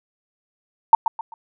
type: tone with echo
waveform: sine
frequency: 904 Hz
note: A5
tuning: 47 cents sharp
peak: -5 dBFS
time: 0.93-0.95 s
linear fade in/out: 2 ms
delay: 130 ms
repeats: 3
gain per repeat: -10 dB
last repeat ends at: 1.34 s
effects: none